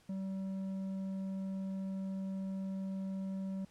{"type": "tone with low-pass filter", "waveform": "square", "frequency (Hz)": 191.9, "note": "G3", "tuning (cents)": -37, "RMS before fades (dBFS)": -39, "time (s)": [0.09, 3.65], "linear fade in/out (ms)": 5, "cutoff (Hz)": 440, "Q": 0.65, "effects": ["pink hiss -67 dBFS RMS until 3.7 s", "low-pass 10000 Hz 12 dB/octave"]}